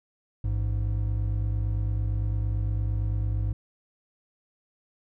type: tone pair together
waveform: triangle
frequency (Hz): 55.15 / 104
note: A1 / G#2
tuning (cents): +5 / +3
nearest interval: major seventh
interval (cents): 1098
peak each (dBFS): -25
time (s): 0.44-3.53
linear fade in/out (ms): 5
effects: none